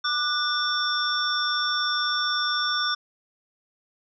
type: tone cluster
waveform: sine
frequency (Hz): 1191 / 1475 / 3542 / 5460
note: D6 / F#6 / A7 / F8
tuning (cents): +24 / -6 / +11 / -40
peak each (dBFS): -28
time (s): 0.04-2.95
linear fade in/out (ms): 10
effects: none